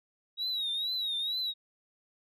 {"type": "tone with vibrato", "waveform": "sine", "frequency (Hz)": 3815, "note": "A#7", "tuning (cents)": 39, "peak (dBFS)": -28, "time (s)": [0.37, 1.54], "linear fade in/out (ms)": 50, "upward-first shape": "triangle", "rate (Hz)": 2.2, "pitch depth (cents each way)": 120, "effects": ["tanh soft clip ceiling -28 dBFS"]}